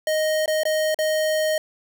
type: tone with dropouts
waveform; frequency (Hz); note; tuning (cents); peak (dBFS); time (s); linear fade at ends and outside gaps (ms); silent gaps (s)
square; 622.3; D#5; 0; -20; 0.07-1.58; 2; 0.459-0.478 / 0.634-0.653 / 0.945-0.988
effects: none